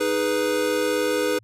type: chord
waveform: square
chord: G# minor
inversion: second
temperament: equal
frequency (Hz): 311.1 / 415.3 / 493.9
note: D#4 / G#4 / B4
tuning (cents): 0 / 0 / 0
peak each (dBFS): -28 / -26 / -24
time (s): 0-1.39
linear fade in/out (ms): 10
effects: added 110 Hz sine -52 dBFS peak until 1.43 s + resampled to 32000 Hz